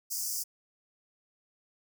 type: high-pass noise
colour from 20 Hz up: pink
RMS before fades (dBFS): -34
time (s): 0.1-0.44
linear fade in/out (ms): 20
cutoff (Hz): 4900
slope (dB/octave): 96
effects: none